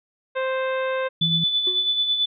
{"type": "harmonic tone", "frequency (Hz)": 523.3, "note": "C5", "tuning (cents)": 0, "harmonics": [1, 2, 3, 4, 5, 6, 7], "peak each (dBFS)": [-23, -30, -31, -37, -37, -48, -41], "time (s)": [0.35, 1.09], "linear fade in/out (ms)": 20}
{"type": "tone", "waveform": "sine", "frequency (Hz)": 164.81, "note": "E3", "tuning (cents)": 0, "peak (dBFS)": -23, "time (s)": [1.21, 1.44], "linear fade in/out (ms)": 5}
{"type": "tone with tremolo", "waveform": "sine", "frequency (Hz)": 3485, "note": "A7", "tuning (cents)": -17, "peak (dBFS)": -17, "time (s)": [1.21, 2.26], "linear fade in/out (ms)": 10, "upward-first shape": "sine", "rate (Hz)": 9.1, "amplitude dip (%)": 50}
{"type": "tone with exponential decay", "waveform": "triangle", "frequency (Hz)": 367.2, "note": "F#4", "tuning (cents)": -13, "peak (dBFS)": -26, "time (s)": [1.67, 2], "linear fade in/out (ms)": 2, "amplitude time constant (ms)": 71}
{"effects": []}